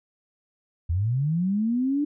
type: linear sweep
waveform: sine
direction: up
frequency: 77.78 to 298.5 Hz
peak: -21 dBFS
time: 0.89-2.05 s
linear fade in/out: 10 ms
effects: none